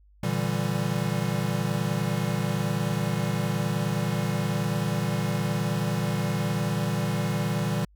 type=chord; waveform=square; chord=E half-diminished seventh; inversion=second; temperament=equal with one note detuned; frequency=116.54 / 146.83 / 165.77 / 196 Hz; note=Bb2 / D3 / E3 / G3; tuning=0 / 0 / +10 / 0 cents; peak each=-31 dBFS; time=0.23-7.85 s; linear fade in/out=5 ms; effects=added 50 Hz sine -54 dBFS peak until 7.95 s